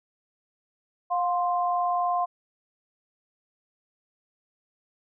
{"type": "tone pair together", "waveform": "sine", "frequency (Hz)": [710, 1046.5], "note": ["F5", "C6"], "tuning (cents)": [28, 0], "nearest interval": "perfect fifth", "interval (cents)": 672, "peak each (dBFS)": [-24, -27], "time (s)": [1.1, 2.26], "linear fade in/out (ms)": 20, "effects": []}